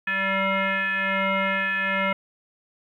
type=tone with frequency modulation; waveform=sine; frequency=194.1 Hz; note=G3; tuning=17 cents flat; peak=-21 dBFS; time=0.07-2.13 s; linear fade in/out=5 ms; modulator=387 Hz; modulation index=6; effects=10-bit